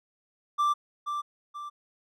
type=tone with echo; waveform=triangle; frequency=1176 Hz; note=D6; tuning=2 cents sharp; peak=-20 dBFS; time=0.58-0.74 s; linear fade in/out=20 ms; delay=480 ms; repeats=2; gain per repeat=-7 dB; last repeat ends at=1.7 s; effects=none